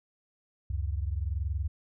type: tone pair together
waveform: sine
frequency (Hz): 69.52 / 90.4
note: C#2 / F#2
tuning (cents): +6 / -40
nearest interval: perfect fourth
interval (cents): 454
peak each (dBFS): -30 / -33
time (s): 0.7-1.68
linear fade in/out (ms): 5
effects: none